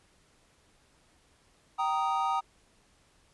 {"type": "chord", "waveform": "triangle", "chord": "Eb major", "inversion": "first", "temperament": "just", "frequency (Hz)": [777.8, 933.4, 1244.5], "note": ["G5", "Bb5", "Eb6"], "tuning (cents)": [-14, 2, 0], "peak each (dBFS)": -29, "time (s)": [1.78, 2.41], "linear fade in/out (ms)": 20, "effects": ["pink hiss -65 dBFS RMS until 3.33 s", "resampled to 24000 Hz"]}